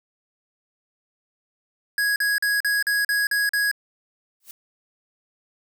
square tone bursts, 1661.2 Hz, G#6, in tune, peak -20 dBFS, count 8, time 1.98-3.714 s, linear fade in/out 2 ms, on 180 ms, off 42 ms
blue noise with exponential growth, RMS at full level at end -36 dBFS, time 4.4-4.51 s, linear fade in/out 2 ms, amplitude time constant 23 ms
effects none

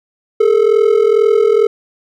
triangle ring-modulated tone, 433.9 Hz, A4, 24 cents flat, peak -3 dBFS, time 0.4-1.67 s, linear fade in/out 5 ms, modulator 21.1 Hz, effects none

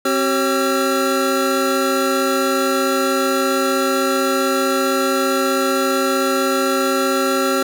square tone cluster, 264.9 / 381.9 / 546 / 1360 Hz, C4 / G4 / C#5 / F6, +22 / -45 / -26 / -46 cents, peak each -22 dBFS, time 0.05-7.63 s, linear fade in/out 5 ms, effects none

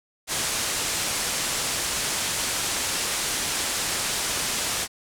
white low-pass noise, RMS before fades -27 dBFS, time 0.27-4.88 s, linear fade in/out 50 ms, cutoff 9800 Hz, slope 24 dB/octave, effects none

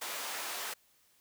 pink high-pass noise, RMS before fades -39 dBFS, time 0.01-0.74 s, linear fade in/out 10 ms, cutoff 730 Hz, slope 12 dB/octave, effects white hiss -68 dBFS RMS until 1.2 s

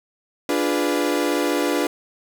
35% pulse chord, D diminished seventh, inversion none, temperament equal, 293.7 / 349.2 / 415.3 / 493.9 Hz, D4 / F4 / Ab4 / Cb5, 0 / 0 / 0 / 0 cents, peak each -21 / -23 / -26 / -24 dBFS, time 0.49-1.87 s, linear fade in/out 2 ms, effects none

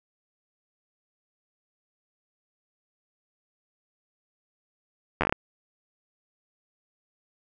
slowing click train, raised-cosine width 0.5 ms, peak -8 dBFS, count 7, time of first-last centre 5.21-5.325 s, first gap 11 ms, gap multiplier 1.22, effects none

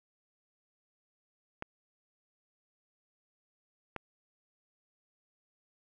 clicks, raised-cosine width 0.5 ms, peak -22 dBFS, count 2, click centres 1.624 / 3.963 s, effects none

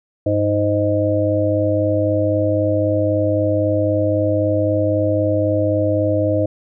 harmonic tone with a mistuned harmonic, 103.83 Hz, G#2, in tune, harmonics 1 / 3 / 5 / 6, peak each -20 / -20 / -20 / -20 dBFS, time 0.26-6.46 s, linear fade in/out 5 ms, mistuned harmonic 1, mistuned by -38 cents, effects none

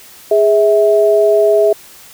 sine tone pair together, 413.4 / 650 Hz, G#4 / E5, -8 / -24 cents, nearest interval minor sixth, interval 784 cents, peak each -10 dBFS, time 0.31-1.73 s, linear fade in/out 5 ms, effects white hiss -39 dBFS RMS until 2.13 s

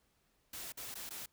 white noise with dropouts, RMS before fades -45 dBFS, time 0.53-1.26 s, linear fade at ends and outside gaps 5 ms, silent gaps 0.722-0.772 / 0.943-0.953 / 1.093-1.106 s, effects pink hiss -75 dBFS RMS until 1.32 s

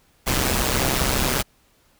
pink noise with amplitude modulation, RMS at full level -18 dBFS, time 0.26-1.43 s, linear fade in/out 20 ms, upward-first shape sine, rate 131 Hz, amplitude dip 75%, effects pink hiss -60 dBFS RMS until 1.99 s

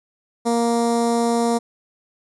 15% pulse tone with notch filter, 234 Hz, A#3, 7 cents sharp, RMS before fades -19 dBFS, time 0.45-1.59 s, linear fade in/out 20 ms, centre 2600 Hz, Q 0.53, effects resampled to 24000 Hz

